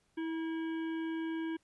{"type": "harmonic tone with a mistuned harmonic", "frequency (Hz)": 325.2, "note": "E4", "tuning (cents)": -23, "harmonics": [1, 3, 5, 7, 9, 10], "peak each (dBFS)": [-34, -49, -48, -54, -58, -59], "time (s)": [0.17, 1.57], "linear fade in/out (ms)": 10, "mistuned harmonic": 3, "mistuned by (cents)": -29, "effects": ["pink hiss -74 dBFS RMS until 1.63 s", "resampled to 24000 Hz"]}